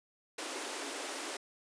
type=high-pass noise; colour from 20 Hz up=pink; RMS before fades=-40 dBFS; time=0.38-1.37 s; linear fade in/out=5 ms; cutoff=260 Hz; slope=96 dB/octave; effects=resampled to 22050 Hz